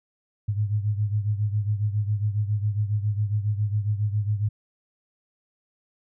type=beating tone pair; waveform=sine; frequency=103.1 / 110.4 Hz; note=G#2 / A2; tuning=-12 / +6 cents; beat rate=7.3 Hz; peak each=-23 / -28 dBFS; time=0.48-4.49 s; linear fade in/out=10 ms; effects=none